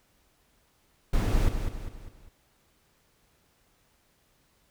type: noise with echo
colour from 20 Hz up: brown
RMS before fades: -24 dBFS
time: 1.13-1.49 s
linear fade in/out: 5 ms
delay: 200 ms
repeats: 4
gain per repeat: -7 dB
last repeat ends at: 2.29 s
effects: pink hiss -67 dBFS RMS until 4.7 s